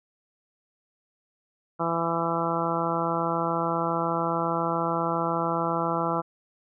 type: harmonic tone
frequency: 167.2 Hz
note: E3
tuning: 25 cents sharp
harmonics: 1 / 2 / 3 / 4 / 5 / 6 / 7 / 8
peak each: -32 / -32 / -32 / -32 / -32 / -32 / -32 / -32 dBFS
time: 1.79-6.22 s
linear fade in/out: 20 ms
effects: none